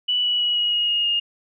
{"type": "tone with pitch steps", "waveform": "sine", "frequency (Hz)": [2960, 2940, 2919, 2899, 2879, 2859, 2839], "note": ["F#7", "F#7", "F#7", "F#7", "F#7", "F7", "F7"], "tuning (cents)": [0, -12, -24, -36, -48, 40, 28], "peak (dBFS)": -18, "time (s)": [0.08, 1.2], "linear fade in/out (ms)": 10, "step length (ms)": 160, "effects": []}